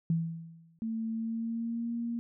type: tone with exponential decay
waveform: sine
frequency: 164.81 Hz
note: E3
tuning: in tune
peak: -23 dBFS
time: 0.1-0.79 s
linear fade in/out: 2 ms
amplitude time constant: 150 ms
type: tone with pitch glide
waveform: sine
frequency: 224.2 to 234.4 Hz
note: A3 to A#3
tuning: +33 to +10 cents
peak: -31 dBFS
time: 0.82-2.19 s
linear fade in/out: 0 ms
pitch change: +77 cents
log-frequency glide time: 1.11-1.93 s
effects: none